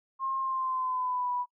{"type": "tone with pitch glide", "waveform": "sine", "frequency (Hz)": [1067, 984.1], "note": ["C6", "B5"], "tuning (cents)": [34, -6], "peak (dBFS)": -28, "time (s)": [0.19, 1.46], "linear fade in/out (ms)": 50, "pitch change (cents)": -140, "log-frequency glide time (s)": [0.39, 1.31], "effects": ["noise-tail reverb RT60 0.1 s tail -25 dB re dry"]}